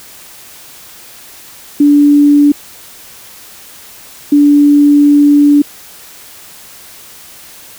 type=tone pair in turn; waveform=sine; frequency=290 / 290 Hz; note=D4 / D4; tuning=-22 / -22 cents; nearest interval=unison; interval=0 cents; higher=neither; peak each=-3 dBFS; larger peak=neither; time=1.8-2.52 / 4.32-5.62 s; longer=second; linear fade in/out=5 ms; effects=white hiss -35 dBFS RMS until 7.78 s